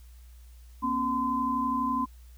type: tone cluster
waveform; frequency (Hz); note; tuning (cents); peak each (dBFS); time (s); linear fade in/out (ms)
sine; 239.1 / 271.2 / 1024; A#3 / C#4 / C6; +44 / -38 / -38; -32 / -32 / -27; 0.82-2.06; 20
effects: added 60 Hz sine -47 dBFS peak until 2.37 s + white hiss -63 dBFS RMS until 2.37 s